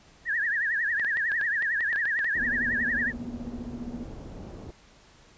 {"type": "tone with vibrato", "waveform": "sine", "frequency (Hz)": 1760, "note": "A6", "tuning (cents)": 0, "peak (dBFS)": -24, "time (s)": [0.25, 3.13], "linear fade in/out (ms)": 50, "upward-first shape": "triangle", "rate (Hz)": 11, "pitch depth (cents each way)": 180}
{"type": "clicks", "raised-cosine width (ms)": 0.3, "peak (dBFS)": -23, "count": 12, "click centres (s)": [0.997, 1.047, 1.171, 1.318, 1.413, 1.624, 1.807, 1.929, 1.96, 2.055, 2.191, 2.245]}
{"type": "low-pass noise", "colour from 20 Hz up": "pink", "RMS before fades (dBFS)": -41, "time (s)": [2.35, 4.71], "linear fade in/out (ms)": 5, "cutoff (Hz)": 550, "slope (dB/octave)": 12}
{"type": "tone with tremolo", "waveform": "sine", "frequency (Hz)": 240, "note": "B3", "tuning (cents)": -49, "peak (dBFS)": -31, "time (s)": [2.4, 4.05], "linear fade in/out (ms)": 20, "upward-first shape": "sine", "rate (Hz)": 15, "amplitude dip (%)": 85}
{"effects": ["pink hiss -56 dBFS RMS until 5.37 s", "resampled to 16000 Hz"]}